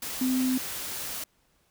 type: tone in noise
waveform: sine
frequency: 257.1 Hz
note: C4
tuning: 30 cents flat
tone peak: -23 dBFS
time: 0.21-0.58 s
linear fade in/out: 5 ms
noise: white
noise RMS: -35 dBFS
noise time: 0.02-1.24 s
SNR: +9 dB
effects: pink hiss -68 dBFS RMS until 1.7 s